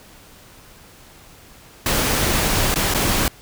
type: noise with dropouts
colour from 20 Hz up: pink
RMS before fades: -19 dBFS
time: 1.86-3.28 s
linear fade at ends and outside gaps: 2 ms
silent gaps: 2.743-2.758 / 2.939-2.946 s
effects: pink hiss -46 dBFS RMS until 3.41 s